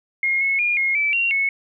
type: tone with pitch steps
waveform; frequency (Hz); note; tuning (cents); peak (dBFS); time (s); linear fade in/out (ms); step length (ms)
sine; 2144 / 2186 / 2421 / 2152 / 2314 / 2753 / 2199; C7 / C#7 / D#7 / C7 / D7 / F7 / C#7; +42 / -25 / -48 / +48 / -26 / -25 / -14; -17; 0.23-1.49; 2; 180
effects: none